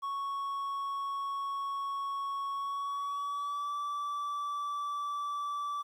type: tone with pitch glide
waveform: triangle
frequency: 1108.7 to 1159.8 Hz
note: C#6 to D6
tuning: 0 to -22 cents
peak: -31 dBFS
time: 0.02-5.83 s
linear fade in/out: 20 ms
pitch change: +78 cents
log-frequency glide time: 2.54-3.75 s
effects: 11-bit